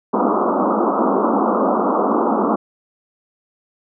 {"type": "band-pass noise", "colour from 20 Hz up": "pink", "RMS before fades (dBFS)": -17, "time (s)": [0.13, 2.56], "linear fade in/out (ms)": 10, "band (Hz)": [200, 1300], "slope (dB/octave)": 96, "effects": []}